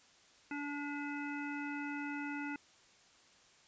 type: harmonic tone with a mistuned harmonic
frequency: 288.7 Hz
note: D4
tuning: 30 cents flat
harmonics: 1 / 3 / 5 / 7 / 9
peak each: -40 / -47 / -45 / -48 / -49 dBFS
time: 0.51-2.56 s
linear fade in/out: 2 ms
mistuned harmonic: 9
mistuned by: -17 cents
effects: white hiss -64 dBFS RMS until 3.67 s + resampled to 16000 Hz